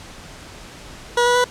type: tone with pitch steps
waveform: 20% pulse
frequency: 482.2 / 487.8 / 493.5 Hz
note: B4 / B4 / B4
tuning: -41 / -21 / -1 cents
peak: -9 dBFS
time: 1.17-1.443 s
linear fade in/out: 5 ms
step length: 91 ms
effects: pink hiss -39 dBFS RMS until 1.5 s + low-pass 8000 Hz 12 dB/octave